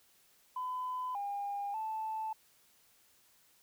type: tone with pitch steps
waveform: sine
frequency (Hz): 1009 / 807 / 877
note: B5 / G#5 / A5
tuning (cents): +37 / -50 / -6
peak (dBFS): -34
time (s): 0.56-2.33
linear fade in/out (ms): 5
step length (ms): 590
effects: tanh soft clip ceiling -30 dBFS + white hiss -67 dBFS RMS until 3.62 s